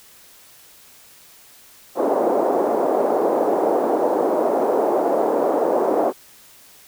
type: band-pass noise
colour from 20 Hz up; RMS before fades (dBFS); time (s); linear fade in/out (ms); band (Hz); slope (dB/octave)
white; -19; 1.95-6.13; 50; 310 to 710; 24
effects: white hiss -48 dBFS RMS until 6.87 s